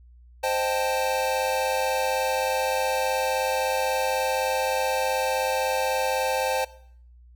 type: chord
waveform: square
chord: A half-diminished seventh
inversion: first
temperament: equal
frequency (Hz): 523.3 / 622.3 / 784 / 880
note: C5 / Eb5 / G5 / A5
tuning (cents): 0 / 0 / 0 / 0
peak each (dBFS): -27 / -33 / -30 / -29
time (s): 0.43-6.65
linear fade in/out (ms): 10
effects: noise-tail reverb RT60 0.6 s tail -19 dB re dry + added 60 Hz sine -48 dBFS peak until 7.35 s